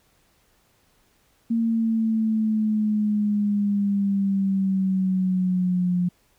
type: exponential sweep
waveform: sine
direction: down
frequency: 230 to 177.2 Hz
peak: -19 dBFS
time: 1.5-6.09 s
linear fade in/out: 10 ms
effects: pink hiss -63 dBFS RMS until 6.38 s